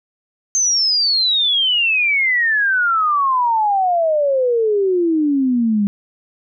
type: exponential sweep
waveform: sine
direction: down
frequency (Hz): 6350 to 199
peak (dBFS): -13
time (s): 0.55-5.87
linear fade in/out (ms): 0
effects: none